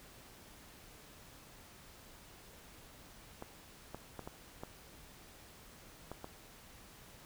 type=clicks; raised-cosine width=1 ms; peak=-29 dBFS; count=7; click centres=3.424 / 3.946 / 4.193 / 4.275 / 4.635 / 6.116 / 6.244 s; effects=pink hiss -57 dBFS RMS until 7.25 s